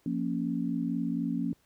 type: chord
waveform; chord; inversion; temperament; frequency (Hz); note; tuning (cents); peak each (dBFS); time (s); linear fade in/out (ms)
sine; Bb minor; second; equal; 174.61 / 233.1 / 277.2; F3 / Bb3 / Db4; 0 / 0 / 0; -33 / -32 / -32; 0.06-1.53; 2
effects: pink hiss -68 dBFS RMS until 1.65 s + high-pass 60 Hz 12 dB/octave